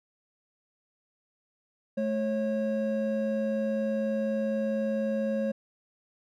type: tone pair together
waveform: triangle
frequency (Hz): 216.7 / 546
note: A3 / C#5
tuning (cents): -26 / -26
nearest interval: octave + major third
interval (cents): 1600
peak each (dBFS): -27 / -27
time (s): 1.97-5.52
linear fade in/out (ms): 10
effects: none